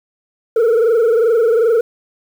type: tone with frequency modulation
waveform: sine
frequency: 458.5 Hz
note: A#4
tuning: 29 cents flat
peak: -7 dBFS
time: 0.56-1.81 s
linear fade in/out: 5 ms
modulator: 22.6 Hz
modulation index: 1.1
effects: tanh soft clip ceiling -9 dBFS + 7-bit